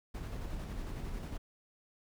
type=noise with tremolo; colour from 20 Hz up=brown; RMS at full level=-39 dBFS; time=0.14-1.38 s; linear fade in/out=10 ms; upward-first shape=square; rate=11 Hz; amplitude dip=25%; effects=none